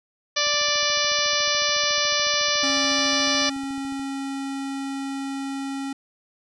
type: harmonic tone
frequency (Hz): 587.3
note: D5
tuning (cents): 0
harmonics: 1 / 2 / 3 / 4 / 5 / 6 / 7 / 8 / 9 / 10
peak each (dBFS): -29 / -29 / -29 / -29 / -29 / -29 / -29 / -29 / -29 / -29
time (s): 0.36-3.5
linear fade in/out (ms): 10
type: click train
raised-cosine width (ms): 3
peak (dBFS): -34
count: 50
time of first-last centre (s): 0.47-3.995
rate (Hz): 13.9
type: tone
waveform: square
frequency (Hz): 273.2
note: C#4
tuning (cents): -25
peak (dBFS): -28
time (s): 2.63-5.93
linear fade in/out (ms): 5
effects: resampled to 24000 Hz